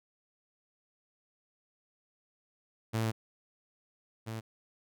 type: tone pair in turn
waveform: sawtooth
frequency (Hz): 111.7 / 111.7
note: A2 / A2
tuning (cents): +27 / +27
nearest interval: unison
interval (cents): 0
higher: neither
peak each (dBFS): -25 / -33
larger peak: first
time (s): 2.93-3.12 / 4.26-4.41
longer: first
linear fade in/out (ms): 20
effects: none